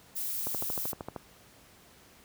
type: noise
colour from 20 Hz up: violet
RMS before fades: -34 dBFS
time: 0.15-0.93 s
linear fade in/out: 20 ms
type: click train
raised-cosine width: 1 ms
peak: -22 dBFS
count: 10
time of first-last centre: 0.47-1.162 s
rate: 13 Hz
effects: pink hiss -57 dBFS RMS until 2.24 s + high-pass 60 Hz 12 dB/octave